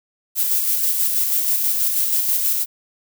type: noise with tremolo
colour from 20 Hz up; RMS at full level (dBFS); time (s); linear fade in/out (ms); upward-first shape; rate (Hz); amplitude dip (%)
violet; -18; 0.35-2.66; 50; square; 6.2; 30
effects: none